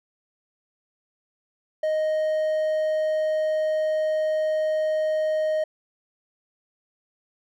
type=tone; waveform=triangle; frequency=622.3 Hz; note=D#5; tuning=in tune; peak=-19 dBFS; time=1.83-5.64 s; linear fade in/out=5 ms; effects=none